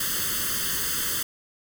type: noise with comb filter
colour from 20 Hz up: white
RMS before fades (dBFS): -27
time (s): 0-1.23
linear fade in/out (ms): 5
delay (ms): 0.63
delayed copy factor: +0.95
effects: none